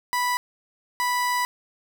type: tone bursts at uneven times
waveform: 30% pulse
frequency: 986 Hz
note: B5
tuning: 3 cents flat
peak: -19 dBFS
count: 2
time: 0.13-0.37 / 1-1.45 s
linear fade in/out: 0 ms
effects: none

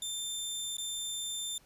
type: tone with dropouts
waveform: 20% pulse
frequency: 3576 Hz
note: A7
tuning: 27 cents sharp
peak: -29 dBFS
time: 0.02-1.58 s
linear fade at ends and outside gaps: 2 ms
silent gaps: 0.769-0.782 s
effects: pink hiss -63 dBFS RMS until 1.65 s + resampled to 32000 Hz

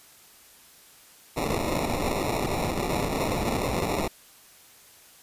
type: noise with sample-and-hold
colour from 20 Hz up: white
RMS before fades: -27 dBFS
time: 1.36-4.08 s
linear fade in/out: 10 ms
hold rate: 1575 Hz
effects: white hiss -53 dBFS RMS until 5.22 s + resampled to 32000 Hz

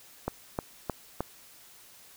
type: click train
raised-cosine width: 1 ms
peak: -15 dBFS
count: 4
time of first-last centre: 0.28-1.206 s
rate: 3.24 Hz
effects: white hiss -54 dBFS RMS until 2.16 s

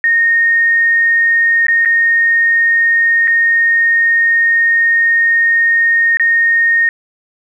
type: tone with dropouts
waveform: sine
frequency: 1848 Hz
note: A#6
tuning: 16 cents flat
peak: -8 dBFS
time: 0.04-6.89 s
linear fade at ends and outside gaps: 1 ms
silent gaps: 1.668-1.683 / 1.85-1.857 / 3.274-3.278 / 6.171-6.197 s
effects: 8-bit

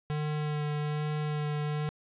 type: tone with vibrato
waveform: square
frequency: 150 Hz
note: D3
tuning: 37 cents sharp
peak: -30 dBFS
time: 0.1-1.89 s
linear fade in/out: 0 ms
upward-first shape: sine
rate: 1.2 Hz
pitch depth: 13 cents each way
effects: resampled to 8000 Hz + 10-bit

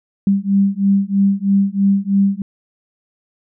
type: beating tone pair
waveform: sine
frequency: 196 / 199.1 Hz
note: G3 / G3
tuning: 0 / +27 cents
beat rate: 3.1 Hz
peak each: -15 dBFS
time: 0.27-2.42 s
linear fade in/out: 2 ms
effects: none

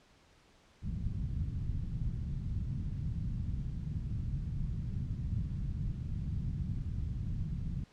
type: low-pass noise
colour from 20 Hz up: white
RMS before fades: -36 dBFS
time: 0.82-7.84 s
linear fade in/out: 5 ms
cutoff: 150 Hz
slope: 24 dB/octave
effects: pink hiss -64 dBFS RMS until 7.92 s + low-pass 6000 Hz 12 dB/octave

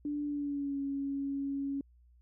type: tone with pitch glide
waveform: sine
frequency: 292.6 to 277.5 Hz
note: D4 to C#4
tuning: -6 to +2 cents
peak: -32 dBFS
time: 0.05-1.81 s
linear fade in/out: 2 ms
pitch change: -92 cents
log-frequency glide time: 0.24-0.8 s
effects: added 60 Hz sine -59 dBFS peak until 2.21 s

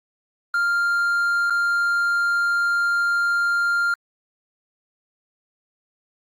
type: tone with dropouts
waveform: triangle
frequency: 1396.9 Hz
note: F6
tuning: in tune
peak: -16 dBFS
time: 0.54-3.94 s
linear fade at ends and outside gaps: 2 ms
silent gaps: 1.499-1.505 s
effects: Opus 32 kbps

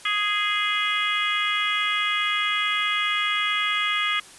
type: harmonic tone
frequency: 415.3 Hz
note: G#4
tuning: in tune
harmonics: 3 / 4 / 5 / 6 / 7 / 8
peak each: -27 / -31 / -26 / -31 / -31 / -28 dBFS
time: 0.05-4.2 s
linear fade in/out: 5 ms
effects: white hiss -46 dBFS RMS until 4.38 s + resampled to 24000 Hz

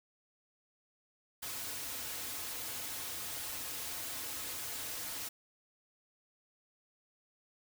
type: noise with comb filter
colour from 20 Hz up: white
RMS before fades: -41 dBFS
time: 1.42-5.29 s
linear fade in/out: 10 ms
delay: 5.1 ms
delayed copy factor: -0.65
effects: none

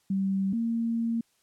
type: tone pair in turn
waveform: sine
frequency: 193.6 / 230.2 Hz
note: G3 / A#3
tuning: -21 / -22 cents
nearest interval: minor third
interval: 299 cents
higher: second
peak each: -24 / -25 dBFS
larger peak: first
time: 0.1-0.53 / 0.53-1.21 s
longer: second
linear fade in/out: 5 ms
effects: white hiss -69 dBFS RMS until 1.42 s + low-pass 11000 Hz 12 dB/octave

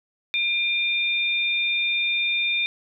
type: tone pair together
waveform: sine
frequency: 2400 / 3616 Hz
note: D7 / A7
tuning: +37 / +47 cents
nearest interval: perfect fifth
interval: 710 cents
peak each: -22 / -25 dBFS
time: 0.34-2.66 s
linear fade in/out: 0 ms
effects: none

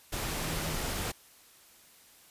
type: tone in noise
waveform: sine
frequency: 159.7 Hz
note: D#3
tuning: 45 cents sharp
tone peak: -40 dBFS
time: 0.4-0.78 s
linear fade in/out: 10 ms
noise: pink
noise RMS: -34 dBFS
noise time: 0.12-1.12 s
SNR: -9 dB
effects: white hiss -58 dBFS RMS until 2.3 s + resampled to 32000 Hz

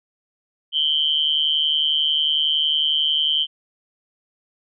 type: tone with amplitude modulation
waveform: sine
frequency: 3105 Hz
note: G7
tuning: 17 cents flat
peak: -13 dBFS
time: 0.72-3.47 s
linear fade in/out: 50 ms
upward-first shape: sine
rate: 151 Hz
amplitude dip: 85%
effects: none

